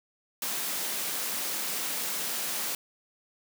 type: high-pass noise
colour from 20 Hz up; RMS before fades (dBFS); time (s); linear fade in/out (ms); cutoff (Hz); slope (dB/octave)
white; -32; 0.42-2.75; 2; 160; 48
effects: none